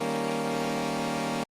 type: chord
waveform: 15% pulse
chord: Eb dominant seventh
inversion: none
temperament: equal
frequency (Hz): 155.56 / 196 / 233.1 / 277.2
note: Eb3 / G3 / Bb3 / Db4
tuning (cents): 0 / 0 / 0 / 0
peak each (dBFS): -29 / -29 / -24 / -27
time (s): 0-1.44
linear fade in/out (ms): 10
effects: low-pass 10000 Hz 12 dB/octave + Opus 24 kbps